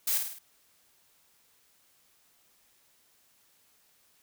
blue noise with echo, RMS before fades -28 dBFS, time 0.07-0.18 s, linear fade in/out 5 ms, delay 52 ms, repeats 4, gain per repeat -5 dB, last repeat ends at 0.388 s, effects white hiss -66 dBFS RMS until 4.22 s

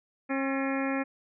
harmonic tone with a mistuned harmonic, 270 Hz, C#4, 45 cents flat, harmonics 1 / 2 / 3 / 4 / 5 / 6 / 7 / 8 / 9, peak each -29 / -34 / -38 / -41 / -40 / -39 / -42 / -40 / -41 dBFS, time 0.29-1.04 s, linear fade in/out 20 ms, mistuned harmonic 6, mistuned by +85 cents, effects none

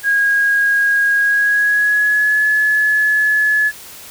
sine tone with pitch glide, 1638 to 1709.5 Hz, G#6 to G#6, -24 to +50 cents, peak -11 dBFS, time 0.03-3.72 s, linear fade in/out 50 ms, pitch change +74 cents, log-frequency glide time 1.15-2.44 s, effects white hiss -36 dBFS RMS until 4.1 s

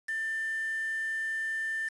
sine tone with quantisation, 1785 Hz, A6, 24 cents sharp, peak -30 dBFS, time 0.08-1.89 s, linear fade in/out 10 ms, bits 7, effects resampled to 24000 Hz

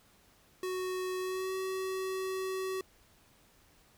square tone with pitch glide, 370 to 378.2 Hz, F#4 to F#4, 0 to +38 cents, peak -34 dBFS, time 0.63-2.81 s, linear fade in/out 2 ms, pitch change +38 cents, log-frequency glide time 1.19-1.54 s, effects pink hiss -64 dBFS RMS until 3.97 s

